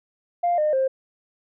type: tone with pitch steps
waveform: sine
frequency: 698.5 / 608.1 / 529.4 Hz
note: F5 / D#5 / C5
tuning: 0 / -40 / +20 cents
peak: -17 dBFS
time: 0.43-0.88 s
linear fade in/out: 10 ms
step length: 150 ms
effects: tanh soft clip ceiling -14 dBFS